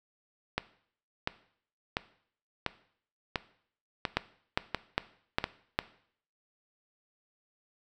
two click trains, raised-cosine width 0.3 ms, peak -12 / -9 dBFS, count 8 / 5, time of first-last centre 0.58-5.441 / 4.17-5.789 s, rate 1.44 / 2.47 Hz, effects noise-tail reverb RT60 0.6 s tail -17 dB re dry

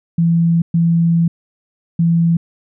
sine tone bursts at uneven times, 167.7 Hz, E3, 30 cents sharp, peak -10 dBFS, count 3, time 0.18-0.62 / 0.74-1.28 / 1.99-2.37 s, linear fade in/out 5 ms, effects none

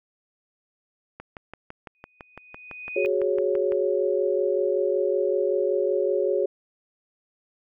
click train, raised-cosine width 0.5 ms, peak -23 dBFS, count 16, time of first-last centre 1.2-3.721 s, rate 5.95 Hz
sine tone with exponential growth, 2489 Hz, D#7, in tune, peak -27 dBFS, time 1.95-3.06 s, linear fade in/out 0 ms, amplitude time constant 240 ms
sine chord, F# suspended second, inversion none, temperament equal, 370 / 415.3 / 554.4 Hz, F#4 / G#4 / C#5, 0 / 0 / 0 cents, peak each -25 dBFS, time 2.96-6.46 s, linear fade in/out 5 ms
effects none

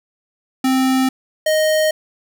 square tone pair in turn, 261.6 / 622.2 Hz, C4 / D#5, 0 / 0 cents, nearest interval octave + minor third, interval 1500 cents, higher second, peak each -14 dBFS, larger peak neither, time 0.64-1.09 / 1.46-1.91 s, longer neither, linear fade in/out 5 ms, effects none

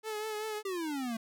sawtooth tone with vibrato, 430 Hz, A4, 40 cents flat, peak -31 dBFS, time 0.03-0.63 s, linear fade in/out 50 ms, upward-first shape triangle, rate 5.2 Hz, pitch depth 45 cents each way
square exponential sweep, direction down, 400.7 to 220 Hz, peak -34 dBFS, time 0.65-1.17 s, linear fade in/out 5 ms
effects none

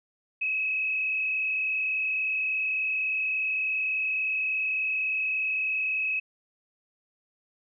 sine tone with frequency modulation, 2566 Hz, E7, 47 cents flat, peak -25 dBFS, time 0.41-6.2 s, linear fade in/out 10 ms, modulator 36.5 Hz, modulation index 1.3, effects none

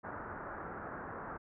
white low-pass noise, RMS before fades -44 dBFS, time 0.03-1.38 s, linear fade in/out 20 ms, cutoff 1600 Hz, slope 48 dB/octave, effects none

